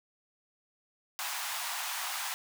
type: high-pass noise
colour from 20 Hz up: pink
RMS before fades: -36 dBFS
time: 1.19-2.34 s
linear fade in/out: 0 ms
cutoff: 750 Hz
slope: 48 dB/octave
effects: none